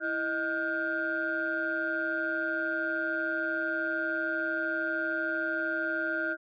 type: tone cluster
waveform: sine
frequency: 328.7 / 624 / 1427 / 1560 Hz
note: E4 / D#5 / F6 / G6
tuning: -5 / +5 / +37 / -9 cents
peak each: -35 / -35 / -31 / -33 dBFS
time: 0-6.37 s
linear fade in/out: 50 ms
effects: tanh soft clip ceiling -20 dBFS